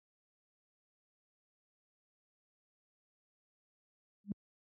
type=tone with exponential growth; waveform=sine; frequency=202.2 Hz; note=G#3; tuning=46 cents flat; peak=-28 dBFS; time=4.24-4.32 s; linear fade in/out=2 ms; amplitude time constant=16 ms; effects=tanh soft clip ceiling -25 dBFS + high-pass 80 Hz 12 dB/octave